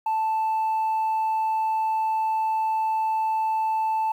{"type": "tone", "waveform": "sine", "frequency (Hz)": 880, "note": "A5", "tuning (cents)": 0, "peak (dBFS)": -19, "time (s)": [0.06, 4.12], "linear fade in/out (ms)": 5, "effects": ["tanh soft clip ceiling -20 dBFS", "9-bit"]}